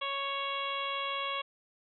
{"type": "harmonic tone", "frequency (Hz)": 554.4, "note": "C#5", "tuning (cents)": 0, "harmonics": [1, 2, 3, 4, 5, 6, 7], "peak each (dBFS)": [-41, -35, -47, -41, -40, -39, -50], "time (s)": [0.01, 1.42], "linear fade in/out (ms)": 10, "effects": []}